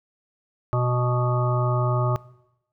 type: harmonic tone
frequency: 123.47 Hz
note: B2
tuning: in tune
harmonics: 1 / 3 / 5 / 7 / 9 / 10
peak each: -21 / -30 / -28 / -33 / -31 / -31 dBFS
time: 0.73-2.16 s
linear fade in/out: 0 ms
effects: noise-tail reverb RT60 0.9 s tail -21 dB re dry